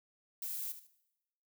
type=noise with echo; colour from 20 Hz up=violet; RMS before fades=-40 dBFS; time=0.42-0.72 s; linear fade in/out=2 ms; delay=74 ms; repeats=2; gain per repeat=-11 dB; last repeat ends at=0.868 s; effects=noise-tail reverb RT60 0.9 s tail -19 dB re dry